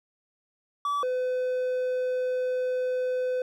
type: tone pair in turn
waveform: triangle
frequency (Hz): 1150 / 505.9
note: D6 / B4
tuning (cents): -37 / +42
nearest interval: octave + major second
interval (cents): 1421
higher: first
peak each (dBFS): -23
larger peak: neither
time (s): 0.85-1.03 / 1.03-3.42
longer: second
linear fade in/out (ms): 2
effects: none